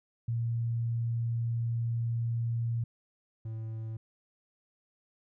sine / triangle tone pair in turn, 116.54 / 111.37 Hz, A#2 / A2, 0 / +21 cents, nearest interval minor second, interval 79 cents, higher first, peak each -28 / -33 dBFS, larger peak first, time 0.28-2.84 / 3.45-3.97 s, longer first, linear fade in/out 5 ms, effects none

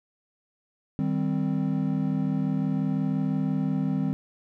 triangle chord, C minor, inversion first, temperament equal, 155.56 / 196 / 261.6 Hz, Eb3 / G3 / C4, 0 / 0 / 0 cents, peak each -26 dBFS, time 0.99-4.13 s, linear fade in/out 0 ms, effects none

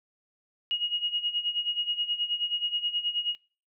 sine tone with tremolo, 2882 Hz, F#7, 46 cents flat, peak -23 dBFS, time 0.71-3.35 s, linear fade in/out 0 ms, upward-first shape sine, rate 9.4 Hz, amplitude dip 75%, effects noise-tail reverb RT60 0.4 s tail -24 dB re dry

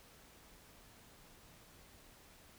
silence, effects pink hiss -61 dBFS RMS until 2.58 s

